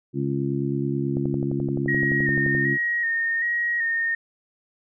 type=harmonic tone; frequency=69.3 Hz; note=C#2; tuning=in tune; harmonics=2 / 3 / 4 / 5; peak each=-26 / -30 / -28 / -28 dBFS; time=0.13-2.78 s; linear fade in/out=50 ms
type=click train; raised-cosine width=2 ms; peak=-19 dBFS; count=17; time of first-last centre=1.17-2.549 s; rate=11.6 Hz
type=tone with vibrato; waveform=sine; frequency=1864.7 Hz; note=A#6; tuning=in tune; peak=-21 dBFS; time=1.88-4.15 s; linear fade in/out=5 ms; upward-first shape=square; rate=1.3 Hz; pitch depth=27 cents each way
effects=none